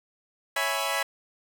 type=chord; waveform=15% pulse; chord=C# minor seventh; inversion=none; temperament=equal; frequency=554.4 / 659.3 / 830.6 / 987.8 Hz; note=C#5 / E5 / G#5 / B5; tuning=0 / 0 / 0 / 0 cents; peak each=-25 dBFS; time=0.56-1.03 s; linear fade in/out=5 ms; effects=none